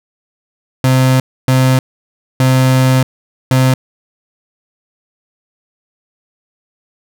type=tone bursts at uneven times; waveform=35% pulse; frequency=130 Hz; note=C3; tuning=11 cents flat; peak=-6 dBFS; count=4; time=0.84-1.2 / 1.48-1.79 / 2.4-3.03 / 3.51-3.74 s; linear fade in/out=2 ms; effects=none